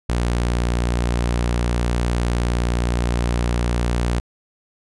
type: tone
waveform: sawtooth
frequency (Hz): 59.5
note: A#1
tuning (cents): +36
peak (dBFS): -14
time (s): 0.09-4.2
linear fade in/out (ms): 5
effects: resampled to 24000 Hz